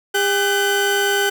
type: tone pair together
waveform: 30% pulse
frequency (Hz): 402.1 / 1518.1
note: G4 / F#6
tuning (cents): +44 / +44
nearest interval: octave + major seventh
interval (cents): 2300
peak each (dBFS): -16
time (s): 0.14-1.3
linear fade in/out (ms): 10
effects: none